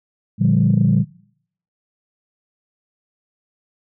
sine chord, G minor seventh, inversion first, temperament equal with one note detuned, 116.54 / 146.83 / 174.61 / 199.77 Hz, Bb2 / D3 / F3 / G3, 0 / 0 / 0 / +33 cents, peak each -17 dBFS, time 0.38-1.05 s, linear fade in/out 50 ms, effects noise-tail reverb RT60 0.7 s tail -24 dB re dry + tanh soft clip ceiling -5 dBFS

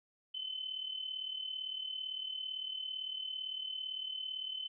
sine tone with amplitude modulation, 3048 Hz, G7, 49 cents flat, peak -35 dBFS, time 0.34-4.68 s, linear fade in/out 10 ms, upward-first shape sine, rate 37.8 Hz, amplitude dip 65%, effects none

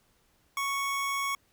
25% pulse tone, 1108.7 Hz, C#6, in tune, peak -25 dBFS, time 0.57-1.35 s, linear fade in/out 2 ms, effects pink hiss -68 dBFS RMS until 1.52 s

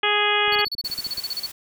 harmonic tone, 415.3 Hz, G#4, in tune, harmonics 1 / 2 / 3 / 4 / 5 / 6 / 7 / 8, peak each -26 / -26 / -26 / -26 / -26 / -26 / -26 / -26 dBFS, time 0.03-0.65 s, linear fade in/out 5 ms
clicks, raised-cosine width 3 ms, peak -31 dBFS, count 11, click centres 0.479 / 0.525 / 0.56 / 0.592 / 0.668 / 0.75 / 0.841 / 0.9 / 0.988 / 1.067 / 1.181 s
triangle tone bursts, 4435 Hz, C#8, in tune, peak -23 dBFS, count 15, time 0.52-1.464 s, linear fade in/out 5 ms, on 34 ms, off 31 ms
white noise, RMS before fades -38 dBFS, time 0.84-1.52 s, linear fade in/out 10 ms
effects none

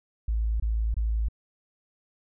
sine tone bursts, 55 Hz, A1, in tune, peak -23 dBFS, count 3, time 0.28-1.286 s, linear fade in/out 5 ms, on 320 ms, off 23 ms, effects none

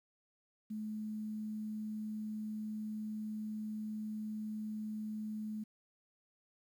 sine tone with quantisation, 214.8 Hz, A3, 41 cents flat, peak -38 dBFS, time 0.7-5.64 s, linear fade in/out 10 ms, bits 11, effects none

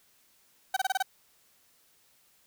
30% pulse tone bursts, 765 Hz, G5, 42 cents flat, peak -22 dBFS, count 6, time 0.74-1.026 s, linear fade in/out 5 ms, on 26 ms, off 26 ms, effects white hiss -65 dBFS RMS until 2.46 s

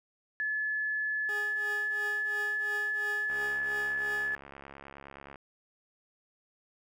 sine tone, 1720 Hz, A6, 40 cents flat, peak -29 dBFS, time 0.4-4.35 s, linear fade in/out 0 ms
20% pulse tone with tremolo, 413.7 Hz, G#4, 7 cents flat, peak -33 dBFS, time 1.29-4.35 s, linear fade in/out 0 ms, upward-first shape triangle, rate 2.9 Hz, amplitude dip 90%
click train, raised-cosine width 0.5 ms, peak -31 dBFS, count 144, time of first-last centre 3.3-5.358 s, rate 69.5 Hz
effects none

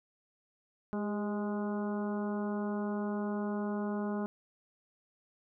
harmonic tone with a mistuned harmonic, 207.7 Hz, G#3, in tune, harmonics 1 / 2 / 3 / 4 / 5 / 6 / 7, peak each -33 / -39 / -43 / -45 / -47 / -49 / -50 dBFS, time 0.93-4.26 s, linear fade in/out 0 ms, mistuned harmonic 2, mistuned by -37 cents, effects none

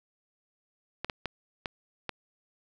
clicks, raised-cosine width 0.3 ms, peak -16 dBFS, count 5, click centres 1.046 / 1.098 / 1.257 / 1.658 / 2.093 s, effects none

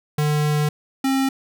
square tone pair in turn, 149.8 / 268.1 Hz, D3 / C4, +35 / +42 cents, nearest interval minor seventh, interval 1007 cents, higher second, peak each -18 / -18 dBFS, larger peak neither, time 0.18-0.69 / 1.04-1.29 s, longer first, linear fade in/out 5 ms, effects none

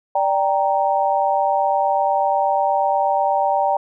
sine chord, G minor, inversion second, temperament equal, 587.3 / 784 / 932.3 Hz, D5 / G5 / Bb5, 0 / 0 / 0 cents, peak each -21 / -18 / -21 dBFS, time 0.15-3.77 s, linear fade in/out 5 ms, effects none

